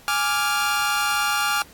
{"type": "chord", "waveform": "sawtooth", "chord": "D diminished", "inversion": "second", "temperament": "equal", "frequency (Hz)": [830.6, 1174.7, 1396.9], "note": ["Ab5", "D6", "F6"], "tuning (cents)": [0, 0, 0], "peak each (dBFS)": [-22, -22, -19], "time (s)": [0.08, 1.62], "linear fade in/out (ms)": 0, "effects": ["pink hiss -49 dBFS RMS until 1.73 s", "AAC 64 kbps"]}